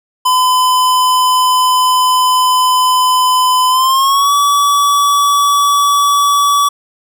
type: tone with pitch glide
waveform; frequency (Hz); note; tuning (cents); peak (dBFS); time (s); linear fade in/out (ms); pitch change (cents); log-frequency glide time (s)
square; 1013 to 1143.6; B5 to D6; +44 to -46; -9; 0.25-6.69; 10; +210; 3.69-4.33
effects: none